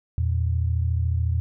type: tone pair together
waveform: sine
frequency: 83.04 / 117 Hz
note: E2 / A#2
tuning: +13 / +7 cents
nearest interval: tritone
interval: 594 cents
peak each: -21 / -26 dBFS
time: 0.18-1.4 s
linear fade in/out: 0 ms
effects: none